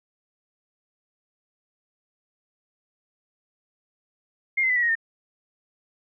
sine tone with pitch steps, 2126 / 2061 / 1997.4 / 1936.1 / 1876.6 / 1819 Hz, C7 / C7 / B6 / B6 / A#6 / A#6, +27 / -27 / +19 / -35 / +11 / -43 cents, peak -19 dBFS, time 4.57-4.954 s, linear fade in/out 10 ms, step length 64 ms, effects none

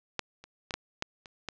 clicks, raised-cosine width 0.2 ms, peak -12 / -30 / -18 / -13 / -13 / -29 / -18 dBFS, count 7, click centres 0.193 / 0.44 / 0.708 / 0.74 / 1.024 / 1.258 / 1.487 s, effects low-pass 7000 Hz 12 dB/octave

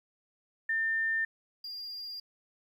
sine / triangle tone pair in turn, 1800 / 4805 Hz, A6 / D8, +39 / +39 cents, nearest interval octave + perfect fourth, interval 1700 cents, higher second, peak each -27 / -37 dBFS, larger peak first, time 0.69-1.25 / 1.64-2.2 s, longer neither, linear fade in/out 5 ms, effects 11-bit

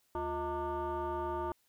sine tone with frequency modulation, 630 Hz, D#5, 21 cents sharp, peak -32 dBFS, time 0.15-1.52 s, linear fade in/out 2 ms, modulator 277 Hz, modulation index 1.8, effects tanh soft clip ceiling -29 dBFS + white hiss -73 dBFS RMS until 1.68 s

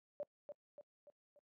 sine tone with echo, 583 Hz, D5, 13 cents flat, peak -39 dBFS, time 0.2-0.23 s, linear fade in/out 0 ms, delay 290 ms, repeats 4, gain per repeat -6 dB, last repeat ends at 1.39 s, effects noise-tail reverb RT60 0.1 s tail -24 dB re dry + high-pass 150 Hz 12 dB/octave

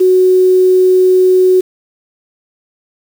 sine tone with quantisation, 370 Hz, F#4, in tune, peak -5 dBFS, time 0-1.61 s, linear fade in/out 10 ms, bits 5, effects none

